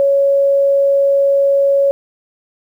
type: tone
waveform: sine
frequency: 556 Hz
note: C#5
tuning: 5 cents sharp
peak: -9 dBFS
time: 0-1.91 s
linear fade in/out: 0 ms
effects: 8-bit